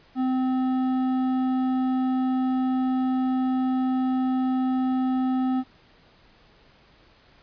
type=tone with hard clipping; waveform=sine; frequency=258.2 Hz; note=C4; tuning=23 cents flat; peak=-23 dBFS; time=0.15-5.64 s; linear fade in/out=50 ms; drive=9 dB; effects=pink hiss -56 dBFS RMS until 7.42 s + resampled to 11025 Hz